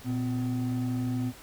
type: tone pair together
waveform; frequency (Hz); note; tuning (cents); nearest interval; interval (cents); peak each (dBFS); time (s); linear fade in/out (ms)
triangle; 119 / 253.4; A#2 / B3; +36 / +45; octave + minor second; 1309; -28 / -27; 0.04-1.33; 50
effects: tanh soft clip ceiling -17 dBFS + pink hiss -49 dBFS RMS until 1.42 s

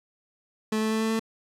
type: tone with pitch steps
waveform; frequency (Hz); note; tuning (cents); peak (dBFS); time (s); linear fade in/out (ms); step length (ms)
30% pulse; 217.2 / 218.7 / 220.2 / 221.8 / 223.3; A3 / A3 / A3 / A3 / A3; -22 / -10 / +2 / +14 / +26; -21; 0.72-1.195; 5; 95
effects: low-pass 11000 Hz 12 dB/octave + 10-bit

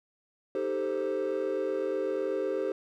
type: chord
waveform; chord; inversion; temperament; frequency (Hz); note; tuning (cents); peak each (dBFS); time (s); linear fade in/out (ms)
triangle; A half-diminished seventh; second; equal; 311.1 / 392 / 440 / 523.3; Eb4 / G4 / A4 / C5; 0 / 0 / 0 / 0; -35 / -29 / -32 / -30; 0.55-2.72; 2
effects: tanh soft clip ceiling -20 dBFS

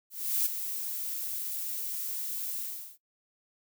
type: noise with ADSR envelope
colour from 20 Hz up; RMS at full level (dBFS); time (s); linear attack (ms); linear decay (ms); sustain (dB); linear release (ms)
violet; -26; 0.1-2.98; 360; 9; -9; 380
effects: noise-tail reverb RT60 0.1 s tail -19 dB re dry

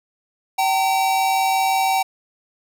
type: tone pair together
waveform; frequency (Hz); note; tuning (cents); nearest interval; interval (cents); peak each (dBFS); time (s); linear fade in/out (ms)
square; 769 / 914.5; G5 / A#5; -33 / -33; minor third; 300; -18 / -24; 0.58-2.03; 10
effects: none

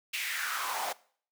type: noise with high-pass filter sweep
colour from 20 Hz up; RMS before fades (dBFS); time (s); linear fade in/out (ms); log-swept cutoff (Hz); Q
pink; -34; 0.13-0.93; 10; 2600 to 660; 4
effects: noise-tail reverb RT60 0.5 s tail -21 dB re dry

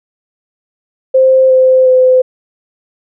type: tone with pitch steps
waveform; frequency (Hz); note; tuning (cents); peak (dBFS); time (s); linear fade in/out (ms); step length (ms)
sine; 523.3 / 517.6 / 511.9; C5 / C5 / C5; 0 / -19 / -38; -4; 1.14-2.22; 10; 360
effects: none

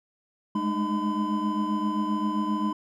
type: tone cluster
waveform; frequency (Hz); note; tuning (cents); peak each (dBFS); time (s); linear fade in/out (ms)
triangle; 205.9 / 213.5 / 305.6 / 1013; G#3 / G#3 / D#4 / B5; -15 / +48 / -31 / +44; -28; 0.55-2.73; 5
effects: none

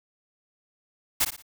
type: noise with echo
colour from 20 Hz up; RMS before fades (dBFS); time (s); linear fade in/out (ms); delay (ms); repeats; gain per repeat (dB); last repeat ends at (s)
white; -22; 1.2-1.25; 10; 58; 3; -9; 1.424
effects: none

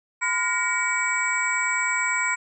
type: tone cluster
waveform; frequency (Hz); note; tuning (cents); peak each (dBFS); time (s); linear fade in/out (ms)
sine; 1008 / 1420 / 1884 / 2279 / 7690; B5 / F6 / A#6 / C#7 / B8; +35 / +28 / +18 / +47 / -47; -28 / -28 / -30 / -25 / -30; 0.21-2.36; 20
effects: none

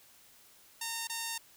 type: tone with dropouts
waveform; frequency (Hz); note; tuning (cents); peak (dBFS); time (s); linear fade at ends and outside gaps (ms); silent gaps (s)
5% pulse; 916; A#5; -31; -23; 0.81-1.38; 5; 1.073-1.096
effects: white hiss -60 dBFS RMS until 1.56 s

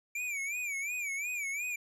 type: tone with vibrato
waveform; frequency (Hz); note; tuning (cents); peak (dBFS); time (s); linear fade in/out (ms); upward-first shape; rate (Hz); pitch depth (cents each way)
square; 2332; D7; -13; -34; 0.15-1.76; 5; sine; 2.8; 120
effects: low-pass 12000 Hz 12 dB/octave

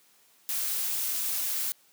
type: noise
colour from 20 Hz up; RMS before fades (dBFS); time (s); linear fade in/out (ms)
blue; -30; 0.49-1.72; 0
effects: white hiss -62 dBFS RMS until 1.92 s + high-pass 150 Hz 12 dB/octave

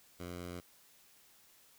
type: tone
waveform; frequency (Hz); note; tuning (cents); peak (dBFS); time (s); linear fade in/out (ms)
10% pulse; 88.1; F2; +16; -34; 0.19-0.61; 20
effects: white hiss -64 dBFS RMS until 1.78 s

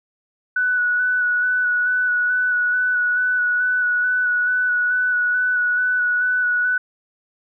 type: tone with vibrato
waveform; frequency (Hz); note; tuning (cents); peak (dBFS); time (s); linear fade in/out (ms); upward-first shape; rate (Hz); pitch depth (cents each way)
sine; 1480; F#6; 0; -16; 0.56-6.78; 5; square; 2.3; 15
effects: none

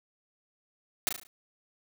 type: noise with echo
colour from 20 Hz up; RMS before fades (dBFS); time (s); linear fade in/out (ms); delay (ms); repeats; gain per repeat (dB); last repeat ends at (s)
white; -27; 1.07-1.09; 0; 36; 5; -6; 1.27
effects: none

